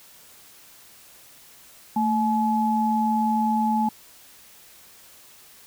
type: tone pair together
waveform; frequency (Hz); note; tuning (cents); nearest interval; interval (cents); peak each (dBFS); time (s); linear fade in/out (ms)
sine; 222.6 / 853; A3 / G#5; +20 / +46; octave + major seventh; 2326; -22 / -22; 1.96-3.89; 5
effects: white hiss -50 dBFS RMS until 5.66 s